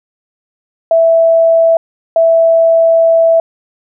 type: tone bursts at uneven times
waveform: sine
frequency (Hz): 659.3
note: E5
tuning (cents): 0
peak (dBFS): -5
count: 2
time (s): 0.91-1.77 / 2.16-3.4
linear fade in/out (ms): 2
effects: none